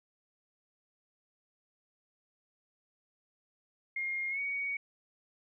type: tone with pitch glide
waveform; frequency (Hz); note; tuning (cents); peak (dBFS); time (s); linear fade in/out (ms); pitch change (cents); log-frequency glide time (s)
sine; 2131 to 2243; C7 to C#7; +31 to +20; -32; 3.96-4.77; 5; +89; 4.3-4.4
effects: none